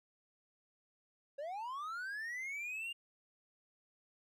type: linear sweep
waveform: triangle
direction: up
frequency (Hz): 540 to 2826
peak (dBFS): -38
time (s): 1.38-2.93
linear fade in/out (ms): 10
effects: none